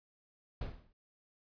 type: noise with exponential decay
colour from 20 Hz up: brown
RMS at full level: -34 dBFS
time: 0.61-0.93 s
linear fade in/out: 5 ms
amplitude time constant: 69 ms
effects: resampled to 11025 Hz